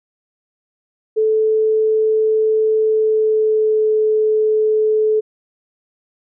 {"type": "tone with pitch glide", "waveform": "sine", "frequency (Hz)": [436.3, 432], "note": ["A4", "A4"], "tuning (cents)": [-15, -32], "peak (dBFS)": -12, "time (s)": [1.16, 5.21], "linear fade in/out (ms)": 20, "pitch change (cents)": -17, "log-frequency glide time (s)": [2.82, 3.92], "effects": []}